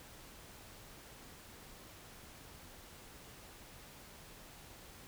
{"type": "silence", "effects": ["pink hiss -55 dBFS RMS until 5.07 s"]}